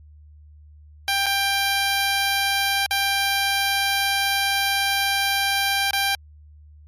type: tone with dropouts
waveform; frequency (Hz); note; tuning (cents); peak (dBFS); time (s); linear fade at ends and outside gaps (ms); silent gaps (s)
10% pulse; 791; G5; +15; -11; 1.08-6.15; 1; 1.26-1.265 / 2.862-2.909 / 5.909-5.932
effects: added 75 Hz sine -44 dBFS peak until 6.87 s + MP3 64 kbps